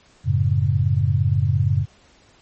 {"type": "chord", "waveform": "sine", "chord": "F# minor", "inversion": "none", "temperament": "equal", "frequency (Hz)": [92.5, 110, 138.59], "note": ["F#2", "A2", "C#3"], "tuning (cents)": [0, 0, 0], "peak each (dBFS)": -20, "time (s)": [0.24, 1.86], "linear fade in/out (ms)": 50, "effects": ["pink hiss -54 dBFS RMS until 2.41 s", "MP3 32 kbps"]}